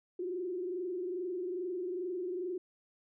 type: tone with frequency modulation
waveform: sine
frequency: 361.2 Hz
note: F#4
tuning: 42 cents flat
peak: -34 dBFS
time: 0.19-2.58 s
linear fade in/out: 5 ms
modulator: 22.4 Hz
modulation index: 0.86
effects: none